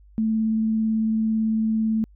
sine tone with vibrato, 220.4 Hz, A3, 3 cents sharp, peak -19 dBFS, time 0.18-2.04 s, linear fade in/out 0 ms, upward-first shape sine, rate 18 Hz, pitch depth 9 cents each way, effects added 50 Hz sine -48 dBFS peak until 2.15 s

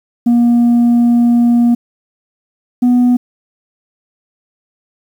sine tone pair in turn, 238 / 245.8 Hz, A#3 / B3, +36 / -8 cents, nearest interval minor second, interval 56 cents, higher second, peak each -4 dBFS, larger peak neither, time 0.26-1.75 / 2.82-3.17 s, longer first, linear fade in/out 10 ms, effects tanh soft clip ceiling -6 dBFS + 7-bit

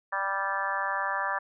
harmonic tone with a mistuned harmonic, 196 Hz, G3, in tune, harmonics 3 / 4 / 5 / 6 / 7 / 8 / 9, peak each -38 / -36 / -33 / -33 / -38 / -36 / -33 dBFS, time 0.12-1.39 s, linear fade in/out 10 ms, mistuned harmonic 9, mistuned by -21 cents, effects none

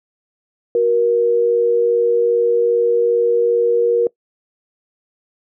sine tone pair together, 370 / 472.5 Hz, F#4 / A#4, 0 / +23 cents, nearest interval major third, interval 423 cents, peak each -21 / -12 dBFS, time 0.75-4.07 s, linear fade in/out 2 ms, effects noise-tail reverb RT60 0.1 s tail -22 dB re dry

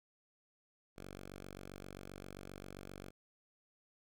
5% pulse tone, 47.56 Hz, F#1, 48 cents sharp, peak -37 dBFS, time 0.96-3.11 s, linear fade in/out 20 ms, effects none

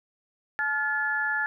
sine tone cluster, 862 / 1410 / 1721 Hz, A5 / F6 / A6, -36 / +16 / -39 cents, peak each -33 / -30 / -26 dBFS, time 0.59-1.46 s, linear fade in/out 0 ms, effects none

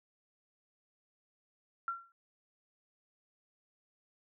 sine tone with exponential decay, 1367 Hz, F6, 37 cents flat, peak -30 dBFS, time 1.88-2.12 s, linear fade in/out 1 ms, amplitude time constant 52 ms, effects none

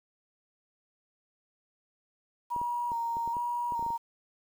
sine tone with vibrato, 945 Hz, A#5, 23 cents sharp, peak -29 dBFS, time 2.5-3.98 s, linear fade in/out 20 ms, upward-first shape square, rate 1.2 Hz, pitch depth 27 cents each way
clicks, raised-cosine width 2 ms, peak -31 dBFS, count 11, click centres 2.563 / 2.615 / 2.918 / 3.169 / 3.276 / 3.368 / 3.722 / 3.794 / 3.826 / 3.864 / 3.904 s
effects 9-bit

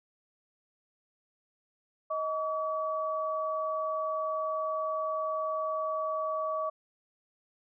sine tone pair together, 629.9 / 1140 Hz, D#5 / C#6, +21 / +48 cents, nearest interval minor seventh, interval 1027 cents, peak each -32 / -32 dBFS, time 2.1-6.7 s, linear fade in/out 10 ms, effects none

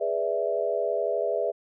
sine chord, E dominant seventh, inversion first, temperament equal, 415.3 / 493.9 / 587.3 / 659.3 Hz, G#4 / B4 / D5 / E5, 0 / 0 / 0 / 0 cents, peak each -30 / -30 / -30 / -28 dBFS, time 0-1.52 s, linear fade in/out 20 ms, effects none

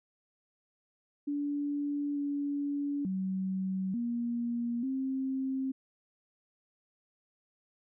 sine tone with pitch steps, 288.5 / 285.7 / 189.3 / 237 / 265.3 Hz, D4 / D4 / F#3 / A#3 / C4, -31 / -48 / +40 / +29 / +24 cents, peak -30 dBFS, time 1.27-5.72 s, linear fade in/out 10 ms, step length 890 ms, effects none

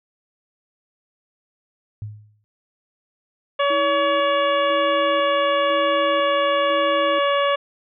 sine tone with exponential decay, 105.7 Hz, G#2, 31 cents sharp, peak -25 dBFS, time 2.02-2.44 s, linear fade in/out 0 ms, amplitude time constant 90 ms
harmonic tone, 566 Hz, C#5, 36 cents sharp, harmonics 1 / 2 / 3 / 4 / 5 / 6, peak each -19 / -21 / -28 / -31 / -29 / -32 dBFS, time 3.59-7.56 s, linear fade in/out 10 ms
sine tone with tremolo, 322.4 Hz, E4, 38 cents flat, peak -28 dBFS, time 3.7-7.19 s, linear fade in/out 5 ms, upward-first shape square, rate 1 Hz, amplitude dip 45%
effects none

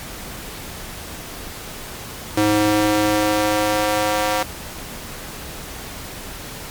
square tone with high-pass filter sweep, 105.3 Hz, G#2, 24 cents sharp, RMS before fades -18 dBFS, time 2.37-4.43 s, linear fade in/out 5 ms, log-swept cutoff 270 to 640 Hz, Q 1.3, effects pink hiss -33 dBFS RMS until 6.7 s + MP3 96 kbps

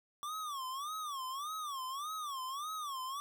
square tone with vibrato, 1145 Hz, D6, 44 cents flat, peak -39 dBFS, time 0.23-3.2 s, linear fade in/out 0 ms, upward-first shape sine, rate 1.7 Hz, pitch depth 190 cents each way, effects none

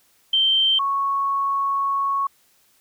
sine tone pair in turn, 3128 / 1105.9 Hz, G7 / C#6, -4 / -4 cents, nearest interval octave + tritone, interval 1800 cents, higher first, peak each -15 / -19 dBFS, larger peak first, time 0.33-0.79 / 0.79-2.27 s, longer second, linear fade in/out 5 ms, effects white hiss -60 dBFS RMS until 2.8 s

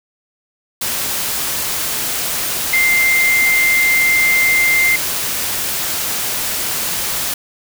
sine tone in noise, 2093 Hz, C7, in tune, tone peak -11 dBFS, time 2.73-4.96 s, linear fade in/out 5 ms, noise white, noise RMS -20 dBFS, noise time 0.81-7.34 s, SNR +6 dB, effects none

